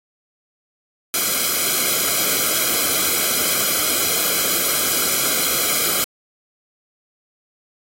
white noise with comb filter, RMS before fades -19 dBFS, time 1.14-6.04 s, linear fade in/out 0 ms, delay 1.1 ms, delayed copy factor -0.9, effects AAC 48 kbps

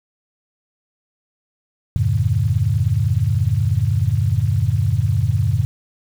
sine chord, E half-diminished seventh, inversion none, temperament just, 82.41 / 98.89 / 118.67 / 148.33 Hz, E2 / G2 / Bb2 / D3, 0 / +16 / +31 / +18 cents, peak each -24 / -18 / -19 / -23 dBFS, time 1.96-5.65 s, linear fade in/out 0 ms, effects 7-bit

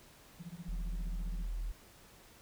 sine tone with tremolo, 171.5 Hz, F3, 31 cents flat, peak -40 dBFS, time 0.39-1.47 s, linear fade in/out 20 ms, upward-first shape sine, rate 15 Hz, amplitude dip 100%
sine tone, 41 Hz, E1, 9 cents flat, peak -33 dBFS, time 0.68-1.72 s, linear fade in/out 10 ms
effects tanh soft clip ceiling -32 dBFS + pink hiss -59 dBFS RMS until 2.41 s

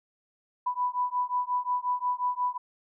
sine beating tone pair, 987.8 / 993.4 Hz, B5 / B5, 0 / +10 cents, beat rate 5.6 Hz, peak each -29 dBFS, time 0.66-2.58 s, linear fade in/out 10 ms, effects none

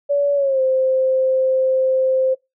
sine tone with pitch glide, 570 to 522.7 Hz, C#5 to C5, +48 to -2 cents, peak -14 dBFS, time 0.09-2.35 s, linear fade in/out 20 ms, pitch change -150 cents, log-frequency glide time 0.35-0.61 s, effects noise-tail reverb RT60 0.2 s tail -23 dB re dry

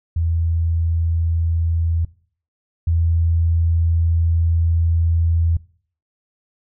sine tone pair in turn, 82.9 / 83.19 Hz, E2 / E2, +10 / +16 cents, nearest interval unison, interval 6 cents, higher second, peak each -16 / -14 dBFS, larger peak second, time 0.16-2.05 / 2.87-5.57 s, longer second, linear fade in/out 5 ms, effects noise-tail reverb RT60 0.5 s tail -21 dB re dry

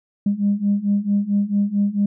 sine beating tone pair, 200.3 / 204.8 Hz, G3 / G#3, +38 / -24 cents, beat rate 4.5 Hz, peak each -20 / -18 dBFS, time 0.26-2.06 s, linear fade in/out 5 ms, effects tanh soft clip ceiling -10 dBFS

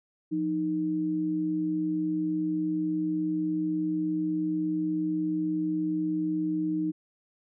sine tone pair together, 174.6 / 311.1 Hz, F3 / D#4, 0 / 0 cents, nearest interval minor seventh, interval 1000 cents, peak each -34 / -26 dBFS, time 0.31-6.92 s, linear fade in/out 20 ms, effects none

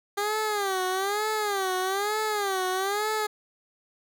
15% pulse tone with vibrato, 400 Hz, G4, 35 cents sharp, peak -19 dBFS, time 0.17-3.27 s, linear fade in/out 10 ms, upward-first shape sine, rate 1.1 Hz, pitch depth 140 cents each way, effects none

